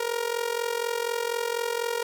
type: tone with amplitude modulation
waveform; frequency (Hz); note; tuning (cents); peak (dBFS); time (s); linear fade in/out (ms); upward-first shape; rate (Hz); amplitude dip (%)
sawtooth; 470.3; A#4; +15; -19; 0-2.03; 5; sine; 44.1; 80
effects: none